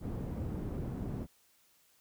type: low-pass noise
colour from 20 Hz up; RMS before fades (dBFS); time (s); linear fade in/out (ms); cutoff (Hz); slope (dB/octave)
white; -38; 0-1.27; 50; 220; 12
effects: white hiss -68 dBFS RMS until 2 s